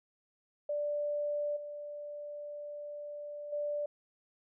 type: tone with level steps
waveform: sine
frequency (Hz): 587.3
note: D5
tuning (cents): 0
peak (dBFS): -31 / -40 / -32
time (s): 0.69-3.86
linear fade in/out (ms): 5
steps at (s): 1.56 / 3.52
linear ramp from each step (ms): 10
effects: none